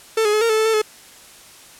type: tone with pitch steps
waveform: 45% pulse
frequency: 444.3 / 418.6 / 427.7 / 460.8 / 435.8 / 438.4 / 445.3 / 429.1 Hz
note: A4 / G#4 / A4 / A#4 / A4 / A4 / A4 / A4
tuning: +17 / +14 / -49 / -20 / -17 / -6 / +21 / -43 cents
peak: -15 dBFS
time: 0.17-0.818 s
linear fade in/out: 5 ms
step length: 81 ms
effects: white hiss -44 dBFS RMS until 1.79 s + low-pass 11000 Hz 12 dB/octave

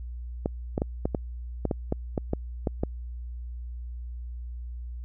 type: clicks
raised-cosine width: 2 ms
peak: -12 dBFS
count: 12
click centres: 0.459 / 0.779 / 0.819 / 1.055 / 1.148 / 1.653 / 1.712 / 1.924 / 2.178 / 2.334 / 2.672 / 2.835 s
effects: added 60 Hz sine -34 dBFS peak until 5.04 s

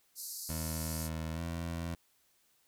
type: band-pass noise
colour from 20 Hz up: white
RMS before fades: -43 dBFS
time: 0.15-1.1 s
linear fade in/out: 50 ms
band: 4200 to 14000 Hz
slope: 96 dB/octave
type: tone with pitch glide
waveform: 20% pulse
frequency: 80 to 84.07 Hz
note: D#2 to E2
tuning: +49 to +35 cents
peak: -31 dBFS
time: 0.49-1.95 s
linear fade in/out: 5 ms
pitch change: +86 cents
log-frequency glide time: 1.33-1.41 s
effects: white hiss -71 dBFS RMS until 2.67 s

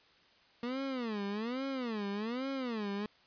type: tone with vibrato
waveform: 30% pulse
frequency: 233.1 Hz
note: A#3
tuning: in tune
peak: -32 dBFS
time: 0.63-3.06 s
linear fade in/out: 2 ms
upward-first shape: sine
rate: 1.2 Hz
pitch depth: 270 cents each way
effects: white hiss -64 dBFS RMS until 3.26 s + resampled to 11025 Hz

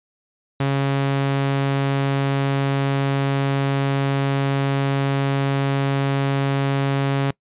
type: tone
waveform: sawtooth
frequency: 137.9 Hz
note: C#3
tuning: 9 cents flat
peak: -14 dBFS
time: 0.6-7.31 s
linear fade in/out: 5 ms
effects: noise-tail reverb RT60 0.1 s tail -24 dB re dry + resampled to 8000 Hz

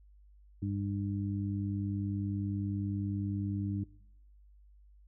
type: harmonic tone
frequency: 100 Hz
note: G2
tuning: 35 cents sharp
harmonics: 1 / 2 / 3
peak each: -33 / -37 / -38 dBFS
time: 0.62-3.84 s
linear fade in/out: 5 ms
effects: noise-tail reverb RT60 0.9 s tail -25 dB re dry + added 50 Hz sine -56 dBFS peak until 5.07 s

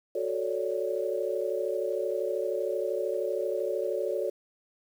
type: chord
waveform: sine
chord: D major seventh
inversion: first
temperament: equal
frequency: 370 / 440 / 554.4 / 587.3 Hz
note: F#4 / A4 / C#5 / D5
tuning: 0 / 0 / 0 / 0 cents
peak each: -33 / -32 / -32 / -35 dBFS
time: 0.15-4.3 s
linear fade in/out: 5 ms
effects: 9-bit

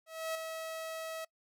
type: tone with ADSR envelope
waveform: sawtooth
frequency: 645 Hz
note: E5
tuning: 38 cents flat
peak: -29 dBFS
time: 0.06-1.25 s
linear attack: 290 ms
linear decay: 5 ms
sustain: -6 dB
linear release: 8 ms
effects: noise-tail reverb RT60 0.1 s tail -24 dB re dry

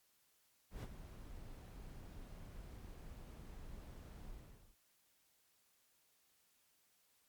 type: noise with ADSR envelope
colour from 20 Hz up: brown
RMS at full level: -42 dBFS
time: 0.7-4.76 s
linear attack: 130 ms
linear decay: 37 ms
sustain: -10 dB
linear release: 490 ms
effects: white hiss -75 dBFS RMS until 7.28 s + MP3 96 kbps

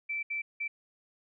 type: tone bursts at uneven times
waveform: sine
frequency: 2329 Hz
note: D7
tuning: 15 cents flat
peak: -31 dBFS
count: 3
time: 0.09-0.23 / 0.3-0.42 / 0.6-0.68 s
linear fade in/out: 10 ms
effects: none

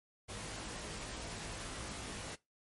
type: noise with comb filter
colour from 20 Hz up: pink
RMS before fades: -44 dBFS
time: 0.28-2.36 s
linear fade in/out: 20 ms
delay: 19 ms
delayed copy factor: +0.85
effects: noise-tail reverb RT60 0.2 s tail -20 dB re dry + MP3 48 kbps

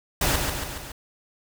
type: noise with echo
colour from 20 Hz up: pink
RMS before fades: -22 dBFS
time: 0.21-0.36 s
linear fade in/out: 5 ms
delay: 140 ms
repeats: 4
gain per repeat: -4 dB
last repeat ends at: 0.92 s
effects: none

